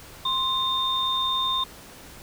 sine tone pair together, 1046.5 / 3636 Hz, C6 / A#7, 0 / -44 cents, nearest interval octave + minor seventh, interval 2156 cents, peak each -26 / -24 dBFS, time 0.25-1.64 s, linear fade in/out 5 ms, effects pink hiss -45 dBFS RMS until 2.22 s

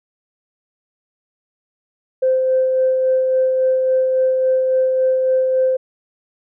sine tone with tremolo, 519 Hz, C5, 14 cents flat, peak -11 dBFS, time 2.22-5.77 s, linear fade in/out 10 ms, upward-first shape sine, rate 3.6 Hz, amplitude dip 30%, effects tanh soft clip ceiling -7 dBFS

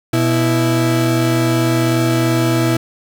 35% pulse tone pair together, 123.46 / 329.6 Hz, B2 / E4, 0 / 0 cents, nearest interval octave + perfect fourth, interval 1700 cents, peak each -14 dBFS, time 0.13-2.77 s, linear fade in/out 5 ms, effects none

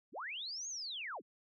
sine linear two-way sweep, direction up then down, 124.1 to 6645 to 124.1 Hz, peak -40 dBFS, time 0.12-1.22 s, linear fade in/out 50 ms, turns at 0.68 s, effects none

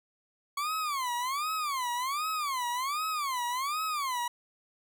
40% pulse tone with vibrato, 1108.7 Hz, C#6, in tune, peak -29 dBFS, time 0.57-4.28 s, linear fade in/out 5 ms, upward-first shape sine, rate 1.3 Hz, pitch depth 250 cents each way, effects none

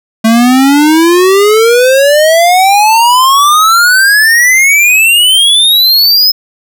square exponential sweep, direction up, 220 to 5170 Hz, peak -4 dBFS, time 0.24-6.32 s, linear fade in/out 10 ms, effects none

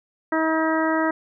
harmonic tone, 319.3 Hz, D#4, 45 cents sharp, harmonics 1 / 2 / 3 / 4 / 5 / 6, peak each -22 / -25 / -27 / -28 / -29 / -30 dBFS, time 0.32-1.11 s, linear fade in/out 5 ms, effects none

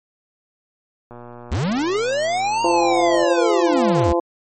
click train, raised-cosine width 1 ms, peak -24 dBFS, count 256, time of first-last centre 1.11-3.235 s, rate 120 Hz
square linear two-way sweep, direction up then down, 58.27 to 938 to 59.8 Hz, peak -19 dBFS, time 1.51-4.13 s, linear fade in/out 10 ms, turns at 2.63 s
harmonic tone, 171.4 Hz, F3, 32 cents flat, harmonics 2 / 3 / 4 / 5 / 6, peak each -19 / -20 / -24 / -26 / -27 dBFS, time 2.64-4.2 s, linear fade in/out 5 ms
effects MP3 32 kbps

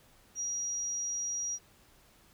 sine tone, 5740 Hz, F8, 47 cents sharp, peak -32 dBFS, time 0.35-1.59 s, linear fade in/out 50 ms, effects pink hiss -62 dBFS RMS until 2.33 s

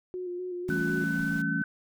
sine tone with vibrato, 359.5 Hz, F#4, 50 cents flat, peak -32 dBFS, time 0.14-1.04 s, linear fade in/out 0 ms, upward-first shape square, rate 4 Hz, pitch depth 25 cents each way
pink noise, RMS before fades -47 dBFS, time 0.68-1.42 s, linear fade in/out 5 ms
sine chord, A dominant seventh, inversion second, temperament equal, 164.81 / 196 / 220 / 277.2 Hz, E3 / G3 / A3 / C#4, 0 / 0 / 0 / 0 cents, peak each -32 / -35 / -34 / -32 dBFS, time 0.69-1.62 s, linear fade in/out 0 ms
sine tone with pitch glide, 1498 to 1519.8 Hz, F#6 to F#6, +21 to +46 cents, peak -30 dBFS, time 0.7-1.64 s, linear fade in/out 2 ms, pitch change +25 cents, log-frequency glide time 1.02-1.38 s
effects none

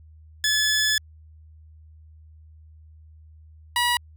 15% pulse tone pair in turn, 1719 / 966.5 Hz, A6 / B5, -41 / -38 cents, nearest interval minor seventh, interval 997 cents, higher first, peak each -13 dBFS, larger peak neither, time 0.44-0.98 / 3.76-3.97 s, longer first, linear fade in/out 2 ms, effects added 78 Hz sine -46 dBFS peak until 4.16 s

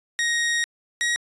sawtooth tone pair in turn, 1875 / 1896.8 Hz, A#6 / A#6, +10 / +30 cents, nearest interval unison, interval 20 cents, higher second, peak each -17 dBFS, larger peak neither, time 0.19-0.64 / 1.01-1.16 s, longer first, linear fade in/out 0 ms, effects resampled to 22050 Hz

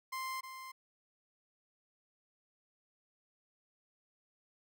30% pulse tone with echo, 1046.5 Hz, C6, in tune, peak -35 dBFS, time 0.12-0.41 s, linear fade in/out 10 ms, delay 310 ms, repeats 1, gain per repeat -8 dB, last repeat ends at 0.72 s, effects none

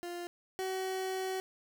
30% pulse tone pair in turn, 349.2 / 377.3 Hz, F4 / F#4, 0 / +34 cents, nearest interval minor second, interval 134 cents, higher second, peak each -36 / -31 dBFS, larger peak second, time 0.03-0.27 / 0.59-1.4 s, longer second, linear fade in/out 0 ms, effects none

